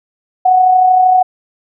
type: tone with amplitude modulation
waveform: sine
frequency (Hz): 740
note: F#5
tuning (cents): 0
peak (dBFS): -4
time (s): 0.45-1.23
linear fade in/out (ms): 10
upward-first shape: sine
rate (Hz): 32.9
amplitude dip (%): 40
effects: none